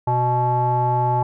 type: tone with low-pass filter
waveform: square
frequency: 123.47 Hz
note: B2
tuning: in tune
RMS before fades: -19 dBFS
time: 0.07-1.23 s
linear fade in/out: 5 ms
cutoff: 860 Hz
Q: 9.5
effects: none